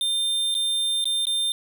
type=tone with dropouts; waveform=square; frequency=3600 Hz; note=A7; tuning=39 cents sharp; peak=-22 dBFS; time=0.01-1.52 s; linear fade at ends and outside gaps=1 ms; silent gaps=0.543-0.55 / 1.042-1.055 / 1.254-1.269 s; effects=none